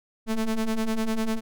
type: ring-modulated tone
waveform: square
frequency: 110 Hz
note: A2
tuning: in tune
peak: -21 dBFS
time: 0.26-1.41 s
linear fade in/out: 50 ms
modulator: 115 Hz
effects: none